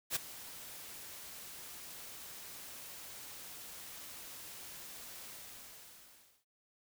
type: noise with ADSR envelope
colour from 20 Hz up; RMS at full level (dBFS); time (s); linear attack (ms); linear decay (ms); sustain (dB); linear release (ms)
white; -32; 0.1-6.45; 59; 12; -17; 1200
effects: none